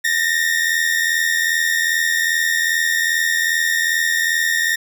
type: tone pair together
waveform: 40% pulse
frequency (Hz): 1796 / 1878.5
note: A6 / A#6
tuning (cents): +35 / +13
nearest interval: minor second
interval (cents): 78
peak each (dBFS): -18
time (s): 0.04-4.76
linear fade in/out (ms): 10
effects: none